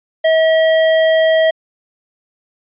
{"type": "tone", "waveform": "square", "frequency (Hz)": 642, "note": "E5", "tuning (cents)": -46, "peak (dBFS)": -10, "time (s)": [0.24, 1.51], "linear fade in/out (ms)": 10, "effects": ["resampled to 8000 Hz"]}